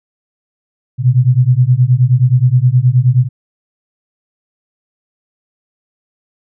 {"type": "beating tone pair", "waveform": "sine", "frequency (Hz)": [121.1, 130.6], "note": ["B2", "C3"], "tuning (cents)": [-34, -3], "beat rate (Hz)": 9.5, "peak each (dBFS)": -10, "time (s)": [0.98, 3.29], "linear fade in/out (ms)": 50, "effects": []}